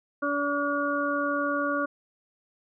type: harmonic tone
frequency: 286.9 Hz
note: D4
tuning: 40 cents flat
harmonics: 1 / 2 / 4 / 5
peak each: -30 / -30 / -30 / -30 dBFS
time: 0.22-1.86 s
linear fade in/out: 10 ms
effects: none